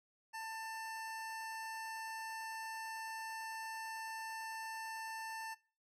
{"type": "tone", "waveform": "25% pulse", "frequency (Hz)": 891, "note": "A5", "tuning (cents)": 22, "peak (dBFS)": -39, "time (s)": [0.33, 5.55], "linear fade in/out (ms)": 20, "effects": ["noise-tail reverb RT60 0.4 s tail -22 dB re dry", "low-pass 12000 Hz 12 dB/octave"]}